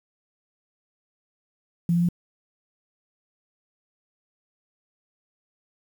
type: tone with pitch steps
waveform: sine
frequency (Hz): 170.7 / 172.48 / 174.29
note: F3 / F3 / F3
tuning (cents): -39 / -21 / -3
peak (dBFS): -18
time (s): 1.89-2.088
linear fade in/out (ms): 2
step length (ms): 66
effects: 8-bit